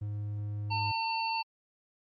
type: tone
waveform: triangle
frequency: 103.83 Hz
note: G#2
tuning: in tune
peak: -31 dBFS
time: 0.01-0.92 s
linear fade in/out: 10 ms
type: harmonic tone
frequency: 902 Hz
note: A5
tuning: 43 cents sharp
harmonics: 1 / 3 / 5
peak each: -31 / -36 / -38 dBFS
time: 0.7-1.43 s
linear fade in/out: 20 ms
effects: Opus 32 kbps